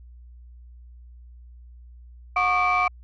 sine tone cluster, 727 / 1107 / 1209 / 2319 Hz, F#5 / C#6 / D6 / D7, -31 / -3 / +50 / -22 cents, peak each -23 dBFS, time 2.36-2.88 s, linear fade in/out 5 ms, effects tanh soft clip ceiling -13 dBFS + added 60 Hz sine -43 dBFS peak until 3.03 s

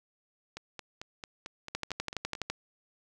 two click trains, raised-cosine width 0.2 ms, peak -15 / -23 dBFS, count 10 / 9, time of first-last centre 1.75-2.5 / 0.57-2.352 s, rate 12 / 4.49 Hz, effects none

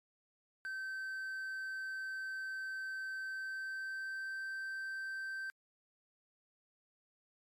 triangle tone with pitch glide, 1546 to 1557.7 Hz, G6 to G6, -24 to -11 cents, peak -37 dBFS, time 0.65-5.5 s, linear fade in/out 0 ms, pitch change +13 cents, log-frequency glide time 3.21-4.43 s, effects MP3 96 kbps

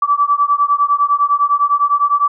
sine beating tone pair, 1151 / 1160.9 Hz, D6 / D6, -35 / -20 cents, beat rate 9.9 Hz, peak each -14 / -14 dBFS, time 0.02-2.28 s, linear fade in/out 5 ms, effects none

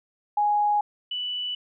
sine tone pair in turn, 830.6 / 2969 Hz, G#5 / F#7, 0 / +5 cents, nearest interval octave + minor seventh, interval 2205 cents, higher second, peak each -19 / -27 dBFS, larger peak first, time 0.37-0.81 / 1.11-1.55 s, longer neither, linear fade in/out 5 ms, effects none

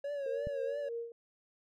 triangle tone with vibrato, 558 Hz, C#5, 11 cents sharp, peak -33 dBFS, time 0.04-0.89 s, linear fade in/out 5 ms, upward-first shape triangle, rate 3 Hz, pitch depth 83 cents each way
sine tone with tremolo, 466.2 Hz, A#4, in tune, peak -35 dBFS, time 0.26-1.12 s, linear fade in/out 2 ms, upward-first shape sine, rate 3.2 Hz, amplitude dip 75%
click, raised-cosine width 5 ms, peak -28 dBFS, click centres 0.471 s
effects none

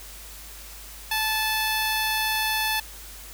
5% pulse tone with notch filter, 872 Hz, A5, 16 cents flat, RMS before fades -25 dBFS, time 1.11-2.8 s, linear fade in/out 5 ms, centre 7500 Hz, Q 0.61, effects added 50 Hz sine -44 dBFS peak until 3.33 s + white hiss -43 dBFS RMS until 3.33 s

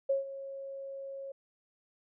sine tone with ADSR envelope, 546 Hz, C#5, 26 cents flat, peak -24 dBFS, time 0.09-1.32 s, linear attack 10 ms, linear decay 140 ms, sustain -15 dB, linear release 6 ms, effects none

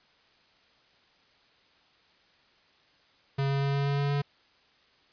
square tone with pitch steps, 137.9 / 138.7 / 139.5 / 140.31 / 141.12 / 141.94 / 142.76 Hz, C#3 / C#3 / C#3 / C#3 / C#3 / C#3 / D3, -9 / +1 / +11 / +21 / +31 / +41 / -49 cents, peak -26 dBFS, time 3.38-4.22 s, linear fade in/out 10 ms, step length 120 ms, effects white hiss -63 dBFS RMS until 5.12 s + resampled to 11025 Hz

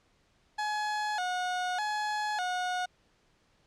30% pulse tone with vibrato, 784 Hz, G5, in tune, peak -27 dBFS, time 0.58-2.86 s, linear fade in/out 10 ms, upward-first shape square, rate 0.83 Hz, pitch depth 130 cents each way, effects pink hiss -68 dBFS RMS until 3.66 s + low-pass 6000 Hz 12 dB/octave

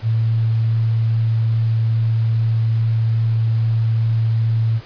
sine tone, 112.8 Hz, A2, 44 cents sharp, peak -14 dBFS, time 0.02-4.81 s, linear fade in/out 50 ms, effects pink hiss -41 dBFS RMS until 4.85 s + resampled to 11025 Hz

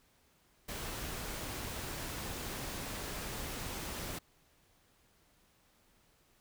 pink noise, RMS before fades -41 dBFS, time 0.68-4.19 s, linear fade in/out 10 ms, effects pink hiss -69 dBFS RMS until 6.4 s

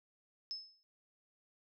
sine tone with exponential decay, 5220 Hz, E8, 18 cents flat, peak -36 dBFS, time 0.51-0.83 s, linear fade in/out 0 ms, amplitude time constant 68 ms, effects none

